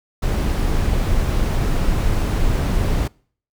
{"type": "noise", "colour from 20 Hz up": "brown", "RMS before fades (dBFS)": -18, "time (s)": [0.22, 3.08], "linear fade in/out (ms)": 10, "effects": ["noise-tail reverb RT60 0.5 s tail -25 dB re dry"]}